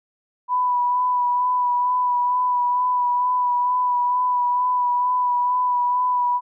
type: tone with vibrato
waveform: sine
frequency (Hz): 987.8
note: B5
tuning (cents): 0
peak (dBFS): -17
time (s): 0.48-6.41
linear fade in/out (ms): 50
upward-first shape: sine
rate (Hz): 2.2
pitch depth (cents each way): 20
effects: none